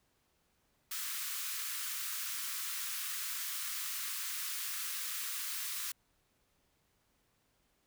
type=high-pass noise; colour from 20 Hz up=white; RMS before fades=-39 dBFS; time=0.91-5.92 s; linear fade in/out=5 ms; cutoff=1100 Hz; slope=48 dB/octave; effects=pink hiss -75 dBFS RMS until 7.86 s